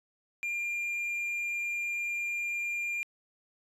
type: tone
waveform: triangle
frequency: 2397 Hz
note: D7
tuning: 35 cents sharp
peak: -29 dBFS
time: 0.43-3.03 s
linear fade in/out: 0 ms
effects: resampled to 32000 Hz